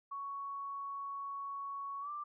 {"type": "tone with pitch glide", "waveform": "sine", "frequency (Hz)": [1114, 1180.2], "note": ["C#6", "D6"], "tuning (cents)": [8, 8], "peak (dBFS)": -39, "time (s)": [0.11, 2.24], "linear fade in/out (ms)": 10, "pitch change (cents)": 100, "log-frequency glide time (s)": [2.01, 2.1], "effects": []}